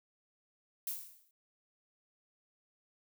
violet noise with exponential decay, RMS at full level -35 dBFS, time 0.87-1.31 s, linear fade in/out 2 ms, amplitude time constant 95 ms, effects none

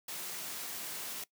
white high-pass noise, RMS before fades -41 dBFS, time 0.08-1.24 s, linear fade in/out 5 ms, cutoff 140 Hz, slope 12 dB/octave, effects noise-tail reverb RT60 0.1 s tail -20 dB re dry

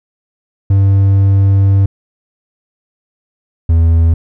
triangle tone pair in turn, 98 / 82.41 Hz, G2 / E2, 0 / 0 cents, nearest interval minor third, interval 300 cents, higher first, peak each -4 dBFS, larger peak neither, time 0.7-1.86 / 3.69-4.14 s, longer first, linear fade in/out 5 ms, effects none

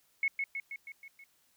sine tone with echo, 2193 Hz, C#7, 19 cents flat, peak -26 dBFS, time 0.23-0.28 s, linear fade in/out 2 ms, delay 160 ms, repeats 6, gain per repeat -4 dB, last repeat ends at 1.24 s, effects white hiss -70 dBFS RMS until 1.56 s

